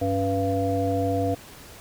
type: harmonic tone with a mistuned harmonic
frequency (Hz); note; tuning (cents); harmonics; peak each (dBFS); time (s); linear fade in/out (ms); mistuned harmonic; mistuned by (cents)
98; G2; 0; 1 / 3 / 5 / 7; -27 / -27 / -27 / -27; 0.01-1.35; 10; 3; -85
effects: pink hiss -45 dBFS RMS until 1.8 s